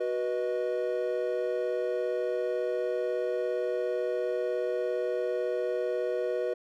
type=chord; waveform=triangle; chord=B major; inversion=second; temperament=equal with one note detuned; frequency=370 / 487.9 / 622.3 Hz; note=F#4 / B4 / D#5; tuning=0 / -21 / 0 cents; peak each=-31 / -28 / -32 dBFS; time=0-6.54 s; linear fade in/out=10 ms; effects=none